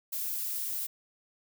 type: noise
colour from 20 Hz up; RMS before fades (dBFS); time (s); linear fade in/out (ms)
violet; -34; 0.12-0.87; 10
effects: none